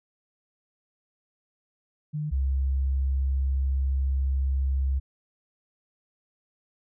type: tone pair in turn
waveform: sine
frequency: 150.8 / 67.17 Hz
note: D3 / C2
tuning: +46 / +46 cents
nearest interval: octave + major second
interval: 1400 cents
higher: first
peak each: -27 / -22 dBFS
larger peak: second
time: 2.13-2.31 / 2.31-5 s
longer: second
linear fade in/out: 20 ms
effects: none